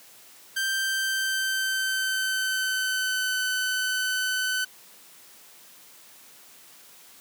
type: tone with pitch glide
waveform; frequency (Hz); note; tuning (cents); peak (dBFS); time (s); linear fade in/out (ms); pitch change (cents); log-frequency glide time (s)
sawtooth; 1568 to 1512.8; G6 to F#6; 0 to +38; -21; 0.56-4.65; 10; -62; 0.71-3.41
effects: white hiss -51 dBFS RMS until 7.2 s + high-pass 150 Hz 12 dB/octave